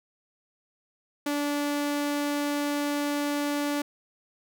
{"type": "tone", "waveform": "sawtooth", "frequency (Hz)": 290, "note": "D4", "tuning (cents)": -22, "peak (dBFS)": -22, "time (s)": [1.26, 3.82], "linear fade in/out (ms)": 5, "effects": []}